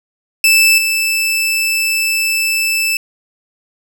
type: tone with level steps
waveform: sawtooth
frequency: 2637 Hz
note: E7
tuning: in tune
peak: -4 / -10 dBFS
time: 0.44-2.97 s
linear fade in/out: 2 ms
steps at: 0.78 s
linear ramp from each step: 2 ms
effects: none